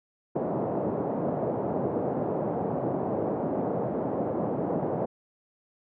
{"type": "band-pass noise", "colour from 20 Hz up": "white", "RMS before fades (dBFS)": -29, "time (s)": [0.35, 5.06], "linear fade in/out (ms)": 10, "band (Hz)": [120, 680], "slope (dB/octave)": 24, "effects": []}